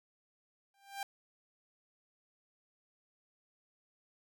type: tone with exponential growth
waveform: sawtooth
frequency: 792 Hz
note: G5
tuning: 18 cents sharp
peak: -31 dBFS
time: 0.74-1.03 s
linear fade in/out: 2 ms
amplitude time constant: 62 ms
effects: none